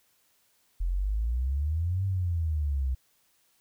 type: exponential two-way sweep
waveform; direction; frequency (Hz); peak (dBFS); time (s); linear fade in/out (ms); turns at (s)
sine; up then down; 41.47 to 98 to 63.3; -25; 0.8-2.95; 10; 2.05
effects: white hiss -68 dBFS RMS until 3.6 s